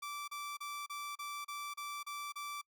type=tone bursts; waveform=sawtooth; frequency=1165 Hz; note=D6; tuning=14 cents flat; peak=-37 dBFS; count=9; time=0.02-2.616 s; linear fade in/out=10 ms; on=260 ms; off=32 ms; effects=noise-tail reverb RT60 0.1 s tail -26 dB re dry